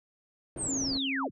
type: low-pass noise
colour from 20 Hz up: white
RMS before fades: -41 dBFS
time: 0.56-0.98 s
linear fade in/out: 2 ms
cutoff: 440 Hz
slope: 12 dB/octave
type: linear sweep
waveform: sine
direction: down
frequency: 8860 to 40.52 Hz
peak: -30 dBFS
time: 0.57-1.31 s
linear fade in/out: 50 ms
type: tone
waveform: sine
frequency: 270 Hz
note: C#4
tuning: 45 cents flat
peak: -32 dBFS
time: 0.68-1.28 s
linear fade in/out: 10 ms
effects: none